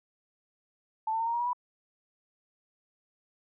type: tone with pitch steps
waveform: sine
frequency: 880 / 896.4 / 913.1 / 930.2 / 947.5 / 965.2 / 983.2 Hz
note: A5 / A5 / A#5 / A#5 / A#5 / B5 / B5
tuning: 0 / +32 / -36 / -4 / +28 / -40 / -8 cents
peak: -27 dBFS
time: 1.07-1.532 s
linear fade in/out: 5 ms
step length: 66 ms
effects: none